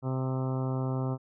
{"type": "harmonic tone with a mistuned harmonic", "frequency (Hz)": 130.6, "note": "C3", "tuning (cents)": -3, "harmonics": [1, 2, 3, 4, 5, 6, 7, 8, 9, 10], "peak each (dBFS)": [-29, -35, -39, -41, -43, -45, -46, -47, -48, -49], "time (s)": [0.02, 1.18], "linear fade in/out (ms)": 50, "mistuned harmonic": 9, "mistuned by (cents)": 22, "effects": []}